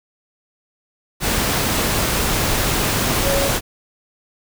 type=tone in noise; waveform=sine; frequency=554 Hz; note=C#5; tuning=1 cent flat; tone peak=-20 dBFS; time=3.22-3.51 s; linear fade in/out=50 ms; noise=pink; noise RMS=-19 dBFS; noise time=1.2-3.61 s; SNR=-4 dB; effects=none